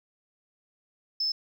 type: tone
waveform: sine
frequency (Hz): 5250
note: E8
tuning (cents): -8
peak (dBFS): -24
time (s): 1.2-1.32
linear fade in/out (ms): 5
effects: tanh soft clip ceiling -21 dBFS + 11-bit